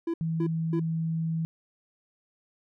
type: tone bursts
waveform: triangle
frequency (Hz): 334.7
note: E4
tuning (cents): +26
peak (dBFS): -24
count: 3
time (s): 0.07-0.797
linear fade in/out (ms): 5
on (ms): 69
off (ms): 260
type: tone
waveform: sine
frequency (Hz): 162.7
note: E3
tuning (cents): -22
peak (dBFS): -26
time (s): 0.21-1.45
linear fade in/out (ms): 0
effects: none